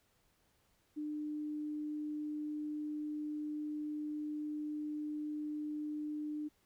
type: tone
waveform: sine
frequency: 300.6 Hz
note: D4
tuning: 40 cents sharp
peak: -37 dBFS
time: 0.96-6.49 s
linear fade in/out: 20 ms
effects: pink hiss -74 dBFS RMS until 6.65 s